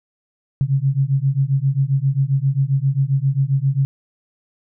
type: beating tone pair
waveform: sine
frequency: 132.9 / 140.4 Hz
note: C3 / C#3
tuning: +27 / +22 cents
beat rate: 7.5 Hz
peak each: -18 dBFS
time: 0.61-3.85 s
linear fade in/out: 0 ms
effects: none